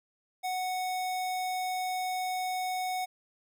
square tone, 739 Hz, F#5, 2 cents flat, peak -31 dBFS, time 0.43-3.06 s, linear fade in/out 20 ms, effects none

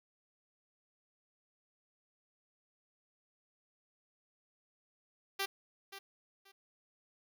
5% pulse tone with echo, 392 Hz, G4, in tune, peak -22 dBFS, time 5.39-5.46 s, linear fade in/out 10 ms, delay 530 ms, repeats 2, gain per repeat -13 dB, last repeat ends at 6.52 s, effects none

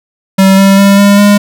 square tone with pitch steps, 192.5 / 195.41 / 198.37 / 201.4 / 204.4 Hz, G3 / G3 / G3 / G3 / G#3, -31 / -5 / +21 / +47 / -27 cents, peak -3 dBFS, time 0.38-1.38 s, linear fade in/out 10 ms, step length 200 ms, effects none

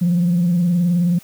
sine tone with vibrato, 174.61 Hz, F3, in tune, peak -12 dBFS, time 0.01-1.19 s, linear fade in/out 10 ms, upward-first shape triangle, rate 19 Hz, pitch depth 71 cents each way, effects tanh soft clip ceiling -10 dBFS + white hiss -46 dBFS RMS until 1.23 s

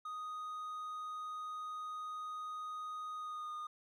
triangle tone with pitch glide, 1244.5 to 1225.2 Hz, D#6 to D#6, 0 to -27 cents, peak -39 dBFS, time 0.05-3.67 s, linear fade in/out 5 ms, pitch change -27 cents, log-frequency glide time 3.16-3.53 s, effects none

